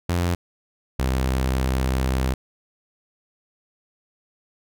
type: tone pair in turn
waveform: sawtooth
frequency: 87.31 / 64.94 Hz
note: F2 / C2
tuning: 0 / -12 cents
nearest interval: perfect fourth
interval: 512 cents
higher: first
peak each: -16 dBFS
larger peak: neither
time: 0.09-0.35 / 0.99-2.34 s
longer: second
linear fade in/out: 5 ms
effects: none